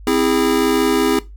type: chord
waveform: square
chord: C augmented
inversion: none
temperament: just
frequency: 261.6 / 327 / 408.8 Hz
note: C4 / E4 / G#4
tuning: 0 / -14 / -27 cents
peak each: -19 dBFS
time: 0.07-1.19 s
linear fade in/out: 2 ms
effects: noise-tail reverb RT60 0.2 s tail -17 dB re dry + added 50 Hz sine -34 dBFS peak until 1.36 s